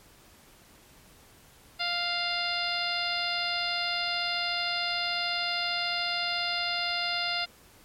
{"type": "harmonic tone with a mistuned harmonic", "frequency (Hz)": 698.5, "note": "F5", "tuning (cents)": 0, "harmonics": [1, 2, 3, 4, 5, 6, 7], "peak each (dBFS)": [-35, -35, -35, -35, -35, -35, -35], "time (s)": [1.79, 7.46], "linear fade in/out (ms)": 20, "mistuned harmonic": 5, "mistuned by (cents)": 26, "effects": ["pink hiss -56 dBFS RMS until 7.84 s", "MP3 64 kbps"]}